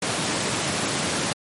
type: high-pass noise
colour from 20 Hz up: pink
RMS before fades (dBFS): -25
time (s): 0.02-1.33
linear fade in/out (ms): 5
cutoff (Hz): 120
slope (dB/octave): 24
effects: MP3 48 kbps